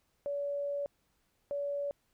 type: tone pair in turn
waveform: sine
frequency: 570 / 570 Hz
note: C#5 / C#5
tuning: +48 / +48 cents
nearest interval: unison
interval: 0 cents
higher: neither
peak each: -32 / -32 dBFS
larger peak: neither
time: 0.26-0.86 / 1.51-1.91 s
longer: first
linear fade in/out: 0 ms
effects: pink hiss -75 dBFS RMS until 2.13 s